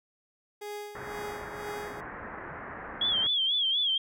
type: tone with tremolo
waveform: 30% pulse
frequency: 414.6 Hz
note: G#4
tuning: 3 cents flat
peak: -33 dBFS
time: 0.61-2.01 s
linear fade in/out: 10 ms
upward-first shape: sine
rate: 2 Hz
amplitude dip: 65%
type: low-pass noise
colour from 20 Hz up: white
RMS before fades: -41 dBFS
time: 0.95-3.27 s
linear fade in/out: 2 ms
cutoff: 1900 Hz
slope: 48 dB/octave
type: tone with vibrato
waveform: sine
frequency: 3290 Hz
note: G#7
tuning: 17 cents flat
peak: -24 dBFS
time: 3.01-3.98 s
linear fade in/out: 5 ms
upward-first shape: sine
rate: 4.1 Hz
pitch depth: 100 cents each way
effects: none